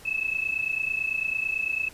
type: tone pair together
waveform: sine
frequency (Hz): 2590 / 2619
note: E7 / E7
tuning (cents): -31 / -12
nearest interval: unison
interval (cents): 19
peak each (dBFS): -28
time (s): 0.05-1.89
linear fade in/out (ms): 10
effects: pink hiss -49 dBFS RMS until 1.93 s + resampled to 32000 Hz